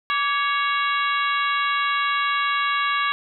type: harmonic tone with a mistuned harmonic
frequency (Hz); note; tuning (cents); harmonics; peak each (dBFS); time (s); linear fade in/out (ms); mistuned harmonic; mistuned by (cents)
555; C#5; +2; 2 / 3 / 4 / 5 / 6 / 7; -22 / -26 / -28 / -30 / -32 / -33; 0.1-3.12; 0; 2; +68
effects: none